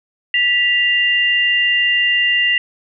sine tone pair together, 1959.9 / 2794 Hz, B6 / F7, -14 / 0 cents, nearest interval tritone, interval 614 cents, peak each -15 dBFS, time 0.34-2.58 s, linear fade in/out 2 ms, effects none

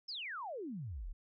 sine exponential sweep, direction down, 5420 to 31 Hz, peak -40 dBFS, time 0.08-1.13 s, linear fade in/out 10 ms, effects none

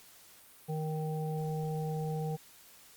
harmonic tone, 155.9 Hz, D#3, 4 cents sharp, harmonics 1 / 3 / 5, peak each -33 / -39 / -42 dBFS, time 0.68-2.37 s, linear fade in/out 20 ms, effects white hiss -57 dBFS RMS until 2.96 s + Opus 48 kbps

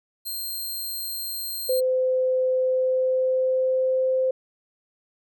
5% pulse tone, 4186 Hz, C8, in tune, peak -22 dBFS, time 0.25-1.81 s, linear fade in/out 20 ms
sine tone with pitch glide, 514 to 519.4 Hz, C5 to C5, -31 to -13 cents, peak -19 dBFS, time 1.69-4.31 s, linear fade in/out 5 ms, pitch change +18 cents, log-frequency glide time 2.5-4.09 s
effects none

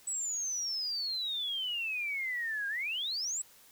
sine exponential two-way sweep, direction down then up, 8000 to 1600 to 8000 Hz, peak -32 dBFS, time 0.07-3.42 s, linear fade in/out 5 ms, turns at 2.68 s, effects white hiss -59 dBFS RMS until 3.71 s

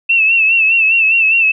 sine tone with vibrato, 2661 Hz, E7, 16 cents sharp, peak -8 dBFS, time 0.09-1.52 s, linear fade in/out 10 ms, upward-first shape sine, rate 4.9 Hz, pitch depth 59 cents each way, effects none

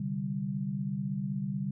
sine chord, C suspended second, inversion none, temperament equal, 130.81 / 146.83 / 196 Hz, C3 / D3 / G3, 0 / 0 / 0 cents, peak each -38 / -35 / -33 dBFS, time 0-1.71 s, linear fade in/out 5 ms, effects none

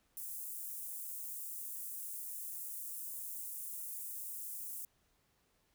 white high-pass noise, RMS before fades -44 dBFS, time 0.17-4.85 s, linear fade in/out 2 ms, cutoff 8500 Hz, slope 24 dB/octave, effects pink hiss -75 dBFS RMS until 5.74 s

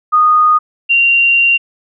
sine tone pair in turn, 1235 / 2765 Hz, D#6 / F7, -13 / -18 cents, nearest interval octave + major second, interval 1395 cents, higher second, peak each -6 / -7 dBFS, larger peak first, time 0.12-0.59 / 0.89-1.58 s, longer second, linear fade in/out 20 ms, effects none

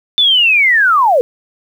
sine linear sweep, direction down, 3559 to 457.4 Hz, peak -7 dBFS, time 0.18-1.21 s, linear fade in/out 0 ms, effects 7-bit

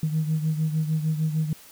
sine beating tone pair, 155.56 / 162.16 Hz, D#3 / E3, 0 / -28 cents, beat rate 6.6 Hz, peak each -22 / -28 dBFS, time 0.03-1.53 s, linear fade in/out 2 ms, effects tanh soft clip ceiling -16 dBFS + white hiss -49 dBFS RMS until 1.71 s

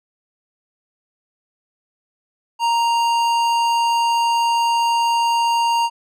sine tone with tanh clipping, 932.3 Hz, A#5, in tune, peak -17 dBFS, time 2.59-5.9 s, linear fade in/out 50 ms, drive 16 dB, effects none

